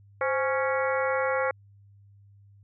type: harmonic tone with a mistuned harmonic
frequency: 277.2 Hz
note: C#4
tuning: in tune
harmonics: 2 / 3 / 4 / 5 / 6 / 7 / 8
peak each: -26 / -33 / -33 / -32 / -37 / -35 / -37 dBFS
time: 0.21-1.51 s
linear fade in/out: 2 ms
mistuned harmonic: 2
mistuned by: -98 cents
effects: added 100 Hz sine -52 dBFS peak until 2.63 s